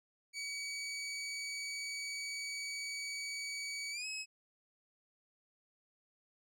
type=tone with pitch glide; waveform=20% pulse; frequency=2269 to 2562 Hz; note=C#7 to E7; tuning=+40 to -50 cents; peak=-34 dBFS; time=0.33-4.26 s; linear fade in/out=50 ms; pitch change=+210 cents; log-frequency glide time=3.91-4.06 s; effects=low-pass 12000 Hz 12 dB/octave